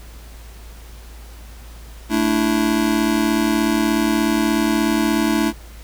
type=chord; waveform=square; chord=A suspended fourth; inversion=none; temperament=just; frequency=220 / 293.3 / 330 Hz; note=A3 / D4 / E4; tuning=0 / -2 / +2 cents; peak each=-21 dBFS; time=2.09-5.53 s; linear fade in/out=50 ms; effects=added 56 Hz sine -36 dBFS peak until 5.83 s + pink hiss -45 dBFS RMS until 5.83 s